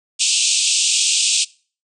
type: band-pass noise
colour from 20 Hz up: white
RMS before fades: -17 dBFS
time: 0.19-1.45 s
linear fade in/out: 20 ms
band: 2500 to 8700 Hz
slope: 96 dB/octave
effects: noise-tail reverb RT60 0.4 s tail -23 dB re dry